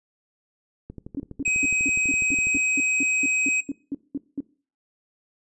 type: click train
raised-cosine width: 3 ms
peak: -24 dBFS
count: 21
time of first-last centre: 0.9-2.553 s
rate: 12.1 Hz
type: tone bursts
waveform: sine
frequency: 280 Hz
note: C#4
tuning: 18 cents sharp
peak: -24 dBFS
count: 15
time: 1.17-4.405 s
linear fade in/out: 2 ms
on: 29 ms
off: 200 ms
type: tone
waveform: square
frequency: 2529 Hz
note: D#7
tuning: 28 cents sharp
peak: -20 dBFS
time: 1.45-3.61 s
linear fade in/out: 10 ms
effects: noise-tail reverb RT60 0.4 s tail -21 dB re dry + resampled to 24000 Hz